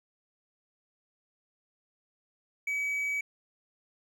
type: tone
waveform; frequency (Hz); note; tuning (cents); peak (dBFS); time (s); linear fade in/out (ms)
triangle; 2278; C#7; +47; -27; 2.67-3.21; 5
effects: none